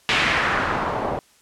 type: noise with low-pass filter sweep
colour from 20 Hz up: white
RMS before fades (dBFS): -22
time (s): 0.09-1.19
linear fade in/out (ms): 0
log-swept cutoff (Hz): 2900 to 640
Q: 1.7
effects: white hiss -56 dBFS RMS until 1.41 s + low-pass 10000 Hz 12 dB/octave